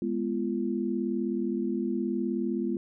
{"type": "chord", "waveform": "sine", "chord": "F diminished", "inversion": "first", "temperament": "equal with one note detuned", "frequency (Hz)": [207.7, 246.9, 343], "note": ["Ab3", "Cb4", "F4"], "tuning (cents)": [0, 0, -31], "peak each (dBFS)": -31, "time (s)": [0.02, 2.77], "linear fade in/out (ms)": 2, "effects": []}